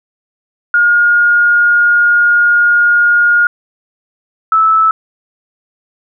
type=tone pair in turn; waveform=sine; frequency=1426 / 1309.2 Hz; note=F6 / E6; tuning=+36 / -12 cents; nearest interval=minor second; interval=148 cents; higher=first; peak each=-6 dBFS; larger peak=neither; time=0.74-3.47 / 4.52-4.91 s; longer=first; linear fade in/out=2 ms; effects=none